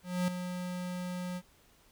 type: tone with ADSR envelope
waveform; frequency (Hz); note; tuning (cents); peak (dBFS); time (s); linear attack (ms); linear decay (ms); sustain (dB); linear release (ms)
square; 180; F#3; -47; -27; 0.03-1.42; 250; 3; -9; 54
effects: pink hiss -64 dBFS RMS until 1.91 s